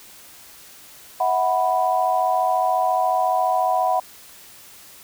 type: chord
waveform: sine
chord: E suspended second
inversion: none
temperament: equal with one note detuned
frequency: 645.7 / 740 / 987.8 Hz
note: E5 / F#5 / B5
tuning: -36 / 0 / 0 cents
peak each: -24 / -19 / -23 dBFS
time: 1.2-4 s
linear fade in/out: 5 ms
effects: white hiss -45 dBFS RMS until 5.03 s